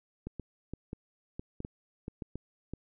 clicks, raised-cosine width 3 ms, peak -25 dBFS, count 11, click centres 0.27 / 0.397 / 0.736 / 0.931 / 1.395 / 1.604 / 1.649 / 2.081 / 2.222 / 2.356 / 2.736 s, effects none

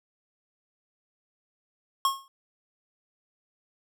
square tone with exponential decay, 1086 Hz, C#6, 36 cents flat, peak -19 dBFS, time 2.05-2.28 s, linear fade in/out 1 ms, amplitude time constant 48 ms, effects none

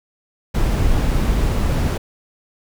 brown noise, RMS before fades -17 dBFS, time 0.54-1.98 s, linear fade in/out 10 ms, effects none

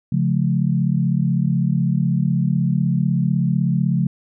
sine chord, Db augmented, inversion none, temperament equal with one note detuned, 138.59 / 174.61 / 214.4 Hz, Db3 / F3 / A3, 0 / 0 / -45 cents, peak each -19 / -19 / -23 dBFS, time 0.12-4.07 s, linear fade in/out 5 ms, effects none

